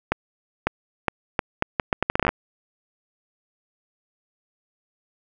accelerating click train, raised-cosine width 0.5 ms, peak -4 dBFS, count 16, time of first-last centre 0.12-2.291 s, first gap 550 ms, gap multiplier 0.75, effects none

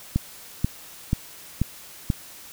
click train, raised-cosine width 5 ms, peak -8 dBFS, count 5, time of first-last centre 0.16-2.102 s, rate 2.06 Hz, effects white hiss -44 dBFS RMS until 2.52 s

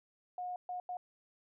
sine tone bursts at uneven times, 722 Hz, F#5, 43 cents flat, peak -37 dBFS, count 3, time 0.38-0.56 / 0.69-0.8 / 0.89-0.97 s, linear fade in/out 2 ms, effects none

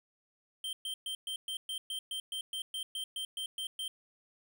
square tone bursts, 3136 Hz, G7, in tune, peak -36 dBFS, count 16, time 0.64-3.88 s, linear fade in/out 2 ms, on 90 ms, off 120 ms, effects 12-bit

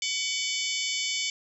harmonic tone with a mistuned harmonic, 753 Hz, F#5, 30 cents sharp, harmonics 3 / 4 / 5 / 6 / 7 / 8 / 9 / 10, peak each -33 / -34 / -35 / -36 / -36 / -37 / -38 / -38 dBFS, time 0.02-1.3 s, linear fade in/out 2 ms, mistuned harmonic 5, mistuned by -110 cents, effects none

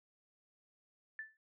sine tone with exponential decay, 1759 Hz, A6, 1 cent flat, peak -38 dBFS, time 1.19-1.37 s, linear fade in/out 1 ms, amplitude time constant 39 ms, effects none

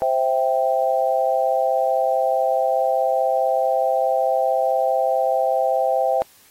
sine chord, C major, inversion none, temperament equal, 523.3 / 659.3 / 784 Hz, C5 / E5 / G5, 0 / 0 / 0 cents, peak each -21 dBFS, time 0.02-6.22 s, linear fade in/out 0 ms, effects white hiss -52 dBFS RMS until 6.5 s + AAC 48 kbps

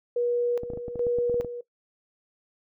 sine tone with tremolo, 481.8 Hz, B4, 43 cents flat, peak -22 dBFS, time 0.16-1.61 s, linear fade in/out 5 ms, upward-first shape square, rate 1.2 Hz, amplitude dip 70%
clicks, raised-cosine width 2 ms, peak -23 dBFS, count 12, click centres 0.634 / 0.702 / 0.735 / 0.774 / 0.882 / 0.957 / 1.068 / 1.186 / 1.297 / 1.343 / 1.4 / 1.447 s
effects noise-tail reverb RT60 0.1 s tail -18 dB re dry

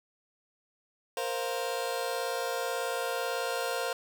sawtooth chord, Bb suspended second, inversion none, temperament just, 466.2 / 524.4 / 699.2 Hz, Bb4 / C5 / F5, 0 / +4 / +2 cents, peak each -31 / -30 / -32 dBFS, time 1.17-3.93 s, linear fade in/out 2 ms, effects none

